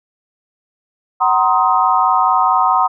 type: chord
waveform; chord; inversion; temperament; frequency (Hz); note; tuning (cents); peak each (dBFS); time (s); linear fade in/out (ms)
sine; C half-diminished seventh; second; just; 753.5 / 941.9 / 1046.5 / 1255.8; Gb5 / Bb5 / C6 / Eb6; +31 / +18 / 0 / +16; -16; 1.2-2.88; 20
effects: none